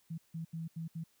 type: tone bursts at uneven times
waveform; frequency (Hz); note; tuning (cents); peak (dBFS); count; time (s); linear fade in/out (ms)
sine; 163.6; E3; -13; -37; 5; 0.1-0.18 / 0.34-0.45 / 0.53-0.68 / 0.76-0.88 / 0.95-1.04; 10
effects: white hiss -71 dBFS RMS until 1.2 s